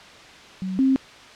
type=tone pair in turn; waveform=sine; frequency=187.9 / 265.7 Hz; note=F#3 / C4; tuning=+27 / +27 cents; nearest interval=tritone; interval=600 cents; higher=second; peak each=-25 / -15 dBFS; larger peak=second; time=0.62-0.79 / 0.79-0.96 s; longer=neither; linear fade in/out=0 ms; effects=white hiss -44 dBFS RMS until 1.35 s + low-pass 4000 Hz 12 dB/octave

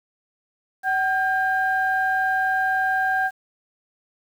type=tone pair together; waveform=sine; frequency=757.8 / 1601 Hz; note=F#5 / G6; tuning=+41 / +36 cents; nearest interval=octave + minor second; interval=1295 cents; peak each=-21 dBFS; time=0.83-3.31 s; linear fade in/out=50 ms; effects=tanh soft clip ceiling -11 dBFS + 8-bit

